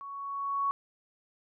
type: tone with level ramp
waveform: sine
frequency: 1115 Hz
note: C#6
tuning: 10 cents sharp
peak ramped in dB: -40 to -25 dBFS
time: 0.01-0.71 s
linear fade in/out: 0 ms
effects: none